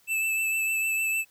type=tone with vibrato; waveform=square; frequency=2637 Hz; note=E7; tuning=in tune; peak=-25 dBFS; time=0.07-1.25 s; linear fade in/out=50 ms; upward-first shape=triangle; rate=6.6 Hz; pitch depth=22 cents each way; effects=white hiss -62 dBFS RMS until 1.3 s